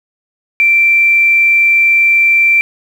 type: tone with quantisation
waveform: sine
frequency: 2349 Hz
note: D7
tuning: in tune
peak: -6 dBFS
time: 0.6-2.61 s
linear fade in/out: 0 ms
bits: 6
effects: none